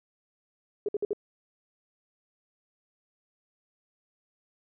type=tone bursts; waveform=sine; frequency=412.8 Hz; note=G#4; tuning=10 cents flat; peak=-25 dBFS; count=4; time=0.86-1.132 s; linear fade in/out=2 ms; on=26 ms; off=56 ms; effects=none